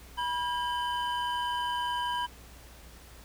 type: tone cluster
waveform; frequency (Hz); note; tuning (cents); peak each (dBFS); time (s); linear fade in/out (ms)
triangle; 975 / 1614 / 3050; B5 / G#6 / G7; -23 / -50 / -48; -28 / -36 / -36; 0.17-2.27; 20
effects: added 60 Hz sine -51 dBFS peak until 3.24 s + pink hiss -53 dBFS RMS until 3.24 s